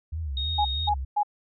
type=tone with vibrato; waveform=sine; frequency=73.42 Hz; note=D2; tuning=in tune; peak=-28 dBFS; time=0.12-1.05 s; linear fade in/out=10 ms; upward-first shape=sine; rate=3.1 Hz; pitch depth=190 cents each way
type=tone; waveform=sine; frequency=3729 Hz; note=A#7; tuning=in tune; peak=-28 dBFS; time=0.37-0.89 s; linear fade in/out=2 ms
type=tone bursts; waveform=sine; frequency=831 Hz; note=G#5; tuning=1 cent sharp; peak=-20 dBFS; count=3; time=0.58-1.233 s; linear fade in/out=10 ms; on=71 ms; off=220 ms
effects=none